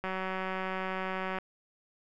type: click train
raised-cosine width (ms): 0.5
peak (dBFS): -20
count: 254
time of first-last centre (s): 0.04-1.386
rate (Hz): 188
effects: none